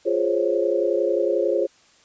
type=chord; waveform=sine; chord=Db major seventh; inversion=first; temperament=equal; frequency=349.2 / 415.3 / 523.3 / 554.4 Hz; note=F4 / Ab4 / C5 / Db5; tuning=0 / 0 / 0 / 0 cents; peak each=-24 dBFS; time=0.05-1.67 s; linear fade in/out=20 ms; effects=white hiss -56 dBFS RMS until 2.04 s + resampled to 16000 Hz